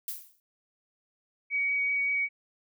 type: noise with exponential decay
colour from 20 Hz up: violet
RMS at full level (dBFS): -32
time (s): 0.08-0.4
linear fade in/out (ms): 1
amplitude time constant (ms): 68
type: tone with vibrato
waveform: sine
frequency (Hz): 2257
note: C#7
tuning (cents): +31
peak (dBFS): -25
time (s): 1.5-2.29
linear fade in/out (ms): 50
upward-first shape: sine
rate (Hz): 5.3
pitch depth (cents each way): 8
effects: none